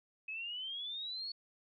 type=exponential sweep; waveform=sine; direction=up; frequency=2544 to 4435 Hz; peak=-39 dBFS; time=0.28-1.32 s; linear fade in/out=5 ms; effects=none